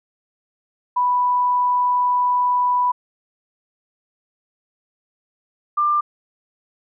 sine tone pair in turn, 987.8 / 1191.1 Hz, B5 / D6, 0 / +24 cents, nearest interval minor third, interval 324 cents, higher second, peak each -15 dBFS, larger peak neither, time 0.96-2.92 / 5.77-6.01 s, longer first, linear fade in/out 10 ms, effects none

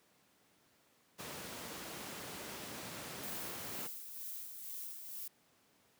pink noise, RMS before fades -45 dBFS, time 1.18-3.88 s, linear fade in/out 20 ms
violet noise with tremolo, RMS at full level -44 dBFS, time 3.23-5.28 s, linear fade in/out 5 ms, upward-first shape sine, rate 2.1 Hz, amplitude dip 45%
effects pink hiss -70 dBFS RMS until 5.99 s + high-pass 150 Hz 12 dB/octave

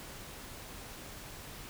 silence, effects pink hiss -47 dBFS RMS until 1.69 s

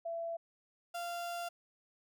sine / 35% pulse tone pair in turn, 670 / 692.4 Hz, E5 / F5, +28 / -15 cents, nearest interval minor second, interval 57 cents, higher second, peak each -36 / -36 dBFS, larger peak neither, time 0.05-0.37 / 0.94-1.49 s, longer second, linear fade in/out 10 ms, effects none

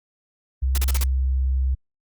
sine tone, 65.41 Hz, C2, in tune, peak -18 dBFS, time 0.62-1.75 s, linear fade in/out 10 ms
white noise bursts, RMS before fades -27 dBFS, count 5, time 0.75-1.037 s, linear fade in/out 0 ms, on 27 ms, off 38 ms
effects Opus 48 kbps

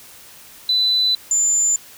sine tone pair in turn, 3998 / 7124 Hz, B7 / A8, +20 / +21 cents, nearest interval minor seventh, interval 1001 cents, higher second, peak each -14 dBFS, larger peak neither, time 0.69-1.15 / 1.31-1.76 s, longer first, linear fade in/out 2 ms, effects white hiss -43 dBFS RMS until 1.97 s

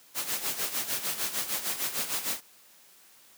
white noise with tremolo, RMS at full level -29 dBFS, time 0.14-2.41 s, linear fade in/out 50 ms, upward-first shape sine, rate 6.6 Hz, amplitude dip 70%, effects white hiss -57 dBFS RMS until 3.37 s + high-pass 150 Hz 12 dB/octave

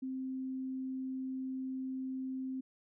sine tone, 261.6 Hz, C4, in tune, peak -36 dBFS, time 0.02-2.61 s, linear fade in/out 10 ms, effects none

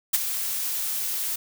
blue noise with ADSR envelope, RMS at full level -18 dBFS, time 0.13-1.36 s, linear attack 13 ms, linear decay 26 ms, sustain -10 dB, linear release 6 ms, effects none

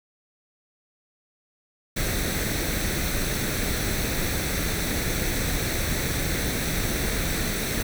pink noise with comb filter, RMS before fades -26 dBFS, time 1.96-7.83 s, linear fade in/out 10 ms, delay 0.5 ms, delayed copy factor +0.55, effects none

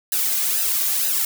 blue noise with flanger, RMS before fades -21 dBFS, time 0.12-1.25 s, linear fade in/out 2 ms, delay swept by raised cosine 0.89 to 2.29 ms, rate 2.1 Hz, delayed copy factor -0.7, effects none

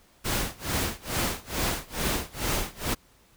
pink noise with tremolo, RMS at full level -26 dBFS, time 0.24-2.95 s, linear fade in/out 20 ms, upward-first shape sine, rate 2.3 Hz, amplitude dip 95%, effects pink hiss -60 dBFS RMS until 3.36 s

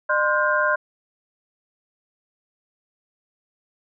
sine tone cluster, 605 / 1044 / 1432 / 1572 Hz, D#5 / C6 / F6 / G6, -49 / -4 / +43 / +4 cents, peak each -23 dBFS, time 0.09-0.76 s, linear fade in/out 10 ms, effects none

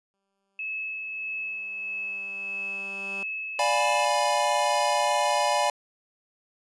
10% pulse tone with exponential growth, 196.3 Hz, G3, 3 cents sharp, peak -30 dBFS, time 0.14-3.23 s, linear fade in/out 0 ms, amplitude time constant 670 ms
sine tone with tremolo, 2594 Hz, E7, 28 cents flat, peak -29 dBFS, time 0.59-4.05 s, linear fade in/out 2 ms, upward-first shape sine, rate 1.6 Hz, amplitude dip 30%
square chord, D diminished seventh, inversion none, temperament equal with one note detuned, 587.3 / 705.8 / 830.6 / 987.8 Hz, D5 / F5 / Ab5 / Cb6, 0 / +18 / 0 / 0 cents, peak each -28 / -30 / -27 / -28 dBFS, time 3.59-5.7 s, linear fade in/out 2 ms
effects resampled to 24000 Hz

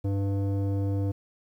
square tone with low-pass filter, 99 Hz, G2, 18 cents sharp, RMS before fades -27 dBFS, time 0.04-1.12 s, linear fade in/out 10 ms, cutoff 460 Hz, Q 1.3, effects 10-bit

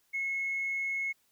triangle tone with tanh clipping, 2179 Hz, C#7, 30 cents flat, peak -30 dBFS, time 0.13-1.13 s, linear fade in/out 20 ms, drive 4 dB, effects white hiss -71 dBFS RMS until 1.31 s

